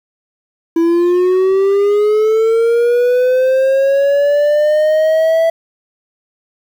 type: linear sweep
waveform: triangle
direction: up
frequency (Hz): 329.6 to 661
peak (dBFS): -7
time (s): 0.76-5.5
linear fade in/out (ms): 5
effects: 7-bit